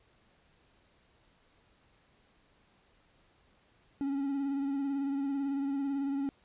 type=tone with vibrato; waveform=triangle; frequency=277.2 Hz; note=C#4; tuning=in tune; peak=-28 dBFS; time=4.01-6.29 s; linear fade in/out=0 ms; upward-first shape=sine; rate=18 Hz; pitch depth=35 cents each way; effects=pink hiss -67 dBFS RMS until 6.44 s + resampled to 8000 Hz